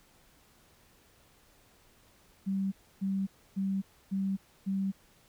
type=tone bursts; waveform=sine; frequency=193.9 Hz; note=G3; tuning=19 cents flat; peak=-28 dBFS; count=5; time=2.46-4.92 s; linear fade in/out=20 ms; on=260 ms; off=290 ms; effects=pink hiss -63 dBFS RMS until 5.28 s